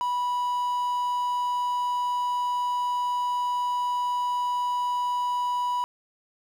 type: tone with quantisation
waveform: triangle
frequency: 982 Hz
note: B5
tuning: 10 cents flat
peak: -22 dBFS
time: 0.01-5.84 s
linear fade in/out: 0 ms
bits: 8
effects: none